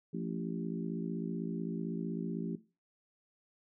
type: harmonic tone with a mistuned harmonic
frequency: 55.8 Hz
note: A1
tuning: 25 cents sharp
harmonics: 3 / 4 / 5 / 6 / 7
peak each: -38 / -40 / -42 / -44 / -45 dBFS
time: 0.13-2.56 s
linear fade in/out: 10 ms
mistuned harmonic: 3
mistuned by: +54 cents
effects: noise-tail reverb RT60 0.3 s tail -17 dB re dry